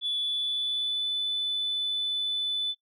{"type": "tone with pitch glide", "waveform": "sine", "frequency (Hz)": [3447, 3497], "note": ["A7", "A7"], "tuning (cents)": [-36, -11], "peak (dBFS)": -25, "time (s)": [0.01, 2.75], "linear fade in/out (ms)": 50, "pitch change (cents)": 25, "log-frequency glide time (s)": [0.13, 1.11], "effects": ["noise-tail reverb RT60 0.1 s tail -17 dB re dry", "tanh soft clip ceiling -22 dBFS"]}